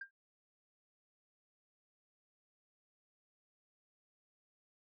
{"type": "tone with exponential decay", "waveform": "sine", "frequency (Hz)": 1596, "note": "G6", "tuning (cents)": 31, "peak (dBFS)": -38, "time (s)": [0.01, 0.11], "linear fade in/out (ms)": 5, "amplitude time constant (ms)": 20, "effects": ["tanh soft clip ceiling -37 dBFS"]}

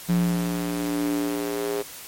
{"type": "tone with high-pass filter sweep", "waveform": "square", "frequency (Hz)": 58.27, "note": "A#1", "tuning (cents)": 0, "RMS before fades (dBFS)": -25, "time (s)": [0.08, 1.83], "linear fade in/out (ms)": 20, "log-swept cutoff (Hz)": [170, 420], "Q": 4.7, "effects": ["white hiss -40 dBFS RMS until 2.07 s", "MP3 64 kbps"]}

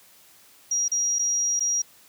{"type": "tone with dropouts", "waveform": "sine", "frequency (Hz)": 5720, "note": "F8", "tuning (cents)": 41, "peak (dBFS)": -21, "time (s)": [0.71, 1.82], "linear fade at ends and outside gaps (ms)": 5, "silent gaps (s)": [[0.882, 0.916], [1.187, 1.192], [1.595, 1.605]], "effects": ["white hiss -54 dBFS RMS until 2.08 s", "high-pass 60 Hz 12 dB/octave"]}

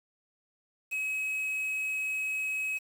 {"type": "tone with quantisation", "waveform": "triangle", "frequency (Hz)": 2554, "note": "D#7", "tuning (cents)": 45, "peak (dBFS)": -28, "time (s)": [0.91, 2.79], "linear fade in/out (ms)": 20, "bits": 8, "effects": []}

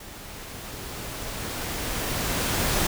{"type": "noise with level ramp", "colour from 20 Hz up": "pink", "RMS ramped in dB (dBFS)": [-42, -23], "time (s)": [0, 2.87], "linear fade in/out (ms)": 5, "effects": []}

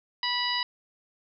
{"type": "harmonic tone", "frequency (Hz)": 980, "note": "B5", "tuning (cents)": -14, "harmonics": [1, 2, 3, 4, 5], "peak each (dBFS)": [-32, -32, -32, -32, -32], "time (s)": [0.23, 0.63], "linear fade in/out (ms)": 2, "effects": []}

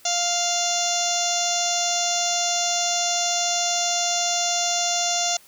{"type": "harmonic tone", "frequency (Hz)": 698.5, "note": "F5", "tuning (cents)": 0, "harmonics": [1, 2, 3, 4, 5, 6, 7, 8, 9, 10], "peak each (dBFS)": [-26, -36, -37, -32, -30, -32, -35, -28, -28, -28], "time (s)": [0.05, 5.37], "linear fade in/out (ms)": 5, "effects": ["white hiss -52 dBFS RMS until 5.47 s"]}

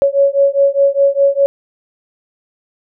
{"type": "beating tone pair", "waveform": "sine", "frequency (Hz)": [554.4, 559.3], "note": ["C#5", "C#5"], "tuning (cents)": [0, 15], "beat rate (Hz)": 4.9, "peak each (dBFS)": -12, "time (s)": [0.02, 1.46], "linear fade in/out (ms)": 0, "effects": []}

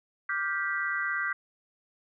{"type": "chord", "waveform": "sine", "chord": "G dominant seventh", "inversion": "second", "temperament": "just", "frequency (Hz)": [1176, 1411.2, 1568, 1960], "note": ["D6", "F6", "G6", "B6"], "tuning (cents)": [2, 18, 0, -14], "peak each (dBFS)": [-35, -35, -31, -33], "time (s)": [0.29, 1.33], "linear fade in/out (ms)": 5, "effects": []}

